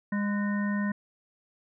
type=harmonic tone with a mistuned harmonic; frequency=204.1 Hz; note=G#3; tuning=30 cents flat; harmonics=1 / 3 / 5 / 7 / 9; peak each=-26 / -42 / -40 / -42 / -37 dBFS; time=0.12-0.92 s; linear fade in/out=5 ms; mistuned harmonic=7; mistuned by=+72 cents; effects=none